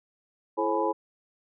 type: tone cluster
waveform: sine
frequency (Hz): 334.8 / 432.7 / 537 / 844 / 993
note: E4 / A4 / C5 / G#5 / B5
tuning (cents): +27 / -29 / +45 / +28 / +9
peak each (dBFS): -30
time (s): 0.57-0.93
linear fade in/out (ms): 20
effects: none